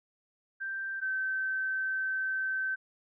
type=tone pair in turn; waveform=sine; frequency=1570 / 1543 Hz; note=G6 / G6; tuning=+2 / -28 cents; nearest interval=unison; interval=30 cents; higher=first; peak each=-33 / -29 dBFS; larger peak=second; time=0.6-1.01 / 1.01-2.76 s; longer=second; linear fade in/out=20 ms; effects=none